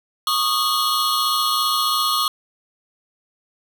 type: tone cluster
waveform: square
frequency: 1108 / 1231 / 2937 / 3339 / 4234 Hz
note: C#6 / D#6 / F#7 / G#7 / C8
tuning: -1 / -19 / -13 / +9 / +20 cents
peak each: -25 / -22 / -30 / -27 / -25 dBFS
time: 0.27-2.28 s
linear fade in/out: 2 ms
effects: none